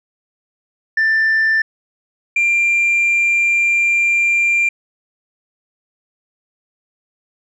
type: tone pair in turn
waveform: sine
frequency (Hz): 1776 / 2380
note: A6 / D7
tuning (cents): +16 / +22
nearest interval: perfect fourth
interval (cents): 506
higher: second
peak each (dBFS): -10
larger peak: neither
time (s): 0.97-1.62 / 2.36-4.69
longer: second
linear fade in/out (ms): 5
effects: tanh soft clip ceiling -10 dBFS